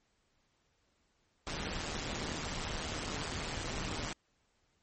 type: noise with amplitude modulation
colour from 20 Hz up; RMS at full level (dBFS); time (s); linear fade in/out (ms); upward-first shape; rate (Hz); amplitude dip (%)
pink; -35; 1.47-4.13; 0; sine; 156; 70
effects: pink hiss -75 dBFS RMS until 4.82 s + MP3 32 kbps